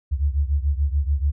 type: beating tone pair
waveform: sine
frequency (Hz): 69.2 / 76.1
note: C#2 / D#2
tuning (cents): -2 / -38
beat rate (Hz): 6.9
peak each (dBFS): -20 / -23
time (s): 0.11-1.32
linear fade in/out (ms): 20
effects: none